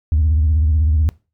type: tone with vibrato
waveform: sine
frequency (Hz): 77.3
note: D#2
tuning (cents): -11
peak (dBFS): -10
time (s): 0.12-1.09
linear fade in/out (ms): 0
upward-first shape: sine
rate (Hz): 16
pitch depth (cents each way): 120
effects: noise-tail reverb RT60 0.3 s tail -23 dB re dry + tanh soft clip ceiling -9 dBFS